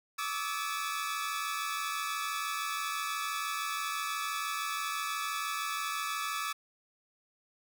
sawtooth tone cluster, 1144 / 1210 / 1303 / 1720 Hz, D6 / D#6 / E6 / A6, -46 / -49 / -20 / -40 cents, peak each -34 / -37 / -33 / -38 dBFS, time 0.18-6.53 s, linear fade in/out 10 ms, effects none

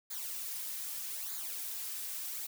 blue noise with flanger, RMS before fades -40 dBFS, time 0.1-2.47 s, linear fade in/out 10 ms, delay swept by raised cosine 0.35 to 3.65 ms, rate 0.81 Hz, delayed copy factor -0.65, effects none

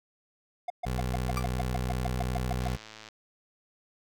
triangle tone bursts, 711 Hz, F5, 31 cents sharp, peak -27 dBFS, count 14, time 0.68-2.678 s, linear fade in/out 5 ms, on 22 ms, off 130 ms
20% pulse tone, 62.7 Hz, B1, 27 cents sharp, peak -24 dBFS, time 0.85-2.77 s, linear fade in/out 20 ms
35% pulse tone with exponential decay, 1174.7 Hz, D6, in tune, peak -25 dBFS, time 1.37-1.46 s, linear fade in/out 1 ms, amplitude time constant 18 ms
click train, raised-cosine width 0.2 ms, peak -28 dBFS, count 53, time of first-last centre 2.61-3.087 s, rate 109 Hz
effects none

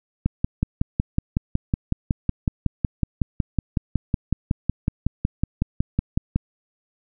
click train, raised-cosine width 5 ms, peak -7 dBFS, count 34, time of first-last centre 0.26-6.36 s, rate 5.41 Hz, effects none

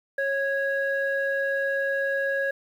sine tone pair together, 549.3 / 1656 Hz, C#5 / G#6, -16 / -5 cents, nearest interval octave + perfect fifth, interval 1911 cents, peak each -25 dBFS, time 0.18-2.51 s, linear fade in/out 5 ms, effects tanh soft clip ceiling -17 dBFS + 9-bit

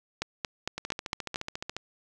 two click trains, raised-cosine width 0.2 ms, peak -17 / -12 dBFS, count 15 / 6, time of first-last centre 0.78-1.766 / 0.22-1.359 s, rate 14.2 / 4.39 Hz, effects none

